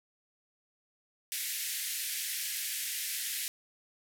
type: band-pass noise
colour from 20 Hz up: white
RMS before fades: -36 dBFS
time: 1.32-3.48 s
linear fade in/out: 0 ms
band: 1700 to 15000 Hz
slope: 48 dB/octave
effects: none